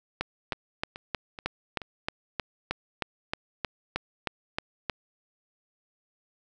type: two click trains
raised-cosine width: 0.3 ms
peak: -23 / -12 dBFS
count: 4 / 16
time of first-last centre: 0.53-1.818 / 0.21-4.897 s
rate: 2.33 / 3.2 Hz
effects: none